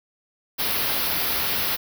white band-stop noise, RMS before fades -24 dBFS, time 0.58-1.77 s, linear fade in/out 20 ms, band 5300 to 11000 Hz, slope 48 dB/octave, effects none

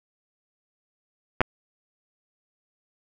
clicks, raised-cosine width 0.5 ms, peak -4 dBFS, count 2, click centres 1.407 / 1.415 s, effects none

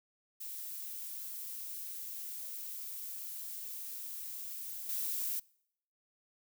violet noise with level steps, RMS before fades -43 / -36 dBFS, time 0.4-5.4 s, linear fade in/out 10 ms, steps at 4.89 s, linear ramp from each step 2 ms, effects noise-tail reverb RT60 0.7 s tail -25 dB re dry

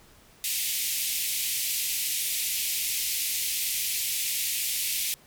white band-pass noise, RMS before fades -29 dBFS, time 0.44-5.14 s, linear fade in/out 0 ms, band 2100 to 16000 Hz, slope 48 dB/octave, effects pink hiss -56 dBFS RMS until 5.26 s

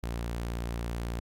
sawtooth tone, 58.27 Hz, A#1, in tune, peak -28 dBFS, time 0.03-1.2 s, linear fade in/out 5 ms, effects AAC 64 kbps

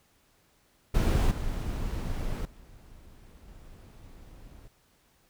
brown noise with level steps, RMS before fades -23 / -32 / -51 / -49 dBFS, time 0.94-4.68 s, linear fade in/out 10 ms, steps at 1.31 / 2.45 / 3.48 s, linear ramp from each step 2 ms, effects pink hiss -66 dBFS RMS until 5.29 s

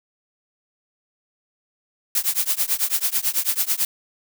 blue noise with tremolo, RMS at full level -18 dBFS, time 2.15-3.85 s, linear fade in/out 2 ms, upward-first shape triangle, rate 9.1 Hz, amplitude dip 100%, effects none

